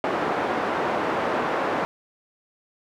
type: band-pass noise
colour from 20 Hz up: pink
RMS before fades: -25 dBFS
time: 0.04-1.85 s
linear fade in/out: 0 ms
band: 360 to 1300 Hz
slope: 12 dB/octave
effects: none